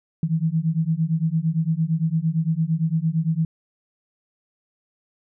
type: beating tone pair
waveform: sine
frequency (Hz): 157.3 / 166.1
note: D#3 / E3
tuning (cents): +19 / +13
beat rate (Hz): 8.8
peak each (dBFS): -22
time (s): 0.23-3.45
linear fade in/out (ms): 2
effects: none